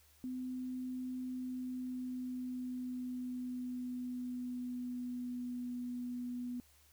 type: tone with pitch glide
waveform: sine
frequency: 254.4 to 245.6 Hz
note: C4 to B3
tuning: -48 to -9 cents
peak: -38 dBFS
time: 0.24-6.6 s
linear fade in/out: 0 ms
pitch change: -61 cents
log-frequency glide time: 1.18-5.81 s
effects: added 74 Hz sine -68 dBFS peak until 6.92 s + white hiss -67 dBFS RMS until 6.92 s